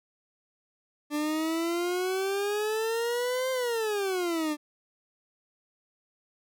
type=exponential two-way sweep; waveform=40% pulse; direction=up then down; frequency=293.7 to 524 to 293.7 Hz; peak=-26 dBFS; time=1.1-4.57 s; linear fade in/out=50 ms; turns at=3.51 s; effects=none